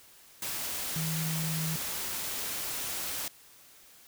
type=tone in noise; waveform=sine; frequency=160 Hz; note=D#3; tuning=49 cents sharp; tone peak=-31 dBFS; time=0.96-1.76 s; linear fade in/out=2 ms; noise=white; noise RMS=-35 dBFS; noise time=0.42-3.28 s; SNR=+1 dB; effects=white hiss -56 dBFS RMS until 4.07 s